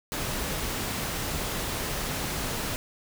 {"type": "noise", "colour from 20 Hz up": "pink", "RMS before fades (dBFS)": -31, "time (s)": [0.12, 2.76], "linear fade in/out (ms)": 0, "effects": []}